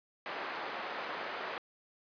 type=band-pass noise; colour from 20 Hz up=white; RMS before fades=-40 dBFS; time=0.26-1.58 s; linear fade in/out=0 ms; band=390 to 1600 Hz; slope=12 dB/octave; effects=resampled to 11025 Hz